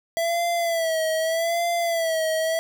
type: tone with vibrato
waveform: square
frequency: 662 Hz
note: E5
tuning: 7 cents sharp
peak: -22 dBFS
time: 0.17-2.59 s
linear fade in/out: 0 ms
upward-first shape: sine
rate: 0.82 Hz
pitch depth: 69 cents each way
effects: 8-bit